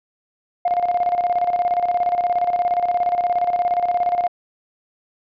sine tone with tremolo, 707 Hz, F5, 21 cents sharp, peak -13 dBFS, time 0.65-4.28 s, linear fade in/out 5 ms, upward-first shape square, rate 17 Hz, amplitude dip 65%, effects tanh soft clip ceiling -11 dBFS + resampled to 11025 Hz

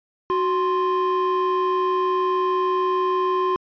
triangle tone pair together, 371 / 1046.5 Hz, F#4 / C6, +5 / 0 cents, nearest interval octave + tritone, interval 1795 cents, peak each -18 dBFS, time 0.3-3.56 s, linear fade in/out 0 ms, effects tanh soft clip ceiling -14 dBFS + resampled to 11025 Hz

